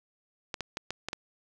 clicks, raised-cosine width 0.2 ms, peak -16 dBFS, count 6, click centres 0.542 / 0.607 / 0.771 / 0.906 / 1.086 / 1.131 s, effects none

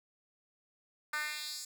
10% pulse tone with high-pass filter sweep, 301.2 Hz, D4, 44 cents sharp, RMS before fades -39 dBFS, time 1.13-1.65 s, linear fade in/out 5 ms, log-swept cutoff 1400 to 6500 Hz, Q 2.2, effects none

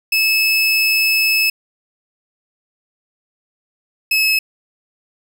30% pulse tone pair in turn, 2602 / 2587 Hz, E7 / E7, -23 / -33 cents, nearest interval unison, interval 10 cents, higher first, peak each -10 dBFS, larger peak neither, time 0.12-1.5 / 4.11-4.39 s, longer first, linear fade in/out 5 ms, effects none

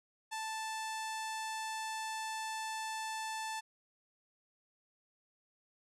sawtooth tone with low-pass filter, 880 Hz, A5, in tune, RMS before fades -40 dBFS, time 0.31-3.61 s, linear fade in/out 20 ms, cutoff 9000 Hz, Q 1.4, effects none

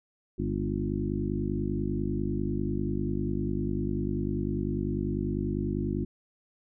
harmonic tone with a mistuned harmonic, 50.1 Hz, G1, 38 cents sharp, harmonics 1 / 2 / 3 / 4 / 5 / 6 / 7, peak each -35 / -35 / -35 / -35 / -35 / -35 / -35 dBFS, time 0.38-6.05 s, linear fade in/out 10 ms, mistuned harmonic 4, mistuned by +46 cents, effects none

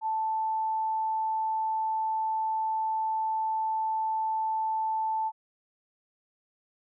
sine tone, 880 Hz, A5, in tune, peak -26 dBFS, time 0.01-5.32 s, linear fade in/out 50 ms, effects none

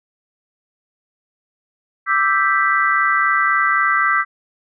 sine chord, E minor seventh, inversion third, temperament equal, 1174.7 / 1318.5 / 1568 / 1975.5 Hz, D6 / E6 / G6 / B6, 0 / 0 / 0 / 0 cents, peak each -19 dBFS, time 2.06-4.25 s, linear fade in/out 50 ms, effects none

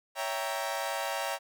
sawtooth chord, C# diminished seventh, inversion none, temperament equal with one note detuned, 559.2 / 659.3 / 784 / 932.3 Hz, C#5 / E5 / G5 / Bb5, +15 / 0 / 0 / 0 cents, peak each -33 dBFS, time 0.15-1.39 s, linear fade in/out 50 ms, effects none

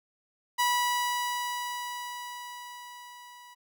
sawtooth tone with level ramp, 977 Hz, B5, 19 cents flat, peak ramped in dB -19 to -45 dBFS, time 0.58-3.55 s, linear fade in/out 20 ms, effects none

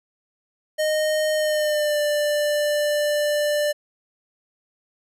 square tone with pitch glide, 617 to 591.9 Hz, D#5 to D5, -15 to +13 cents, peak -20 dBFS, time 0.78-3.73 s, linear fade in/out 20 ms, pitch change -72 cents, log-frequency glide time 1.34-2 s, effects resampled to 32000 Hz

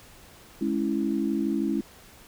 sine chord, C# minor, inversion second, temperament equal with one note detuned, 210.9 / 277.2 / 329.6 Hz, G#3 / C#4 / E4, +27 / 0 / 0 cents, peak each -28 dBFS, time 0.61-1.81 s, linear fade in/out 5 ms, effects pink hiss -51 dBFS RMS until 2.27 s

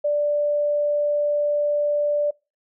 sine tone, 587.3 Hz, D5, in tune, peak -18 dBFS, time 0.04-2.31 s, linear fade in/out 10 ms, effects noise-tail reverb RT60 0.3 s tail -26 dB re dry

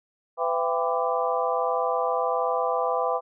harmonic tone with a mistuned harmonic, 167.6 Hz, E3, 29 cents sharp, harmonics 3 / 4 / 5 / 6 / 7, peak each -27 / -28 / -29 / -30 / -30 dBFS, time 0.37-3.21 s, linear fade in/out 50 ms, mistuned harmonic 5, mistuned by -98 cents, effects none

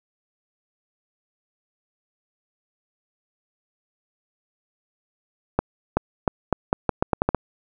accelerating click train, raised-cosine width 1 ms, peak -4 dBFS, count 11, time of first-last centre 5.59-7.347 s, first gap 380 ms, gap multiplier 0.81, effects none

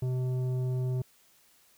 triangle tone with tanh clipping, 127.5 Hz, C3, 44 cents flat, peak -29 dBFS, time 0.02-1.02 s, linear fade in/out 5 ms, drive 14 dB, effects white hiss -63 dBFS RMS until 1.77 s

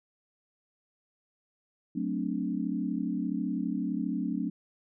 sine chord, D dominant seventh, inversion first, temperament equal, 185 / 220 / 261.6 / 293.7 Hz, F#3 / A3 / C4 / D4, 0 / 0 / 0 / 0 cents, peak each -34 dBFS, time 1.95-4.5 s, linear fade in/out 10 ms, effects none

